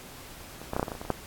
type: clicks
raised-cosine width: 1 ms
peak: -28 / -16 / -13 / -11 / -11 / -20 / -20 / -27 / -22 / -26 / -10 dBFS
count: 11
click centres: 0.616 / 0.734 / 0.765 / 0.796 / 0.829 / 0.882 / 0.918 / 0.952 / 1.015 / 1.051 / 1.103 s
effects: pink hiss -46 dBFS RMS until 1.26 s + AAC 64 kbps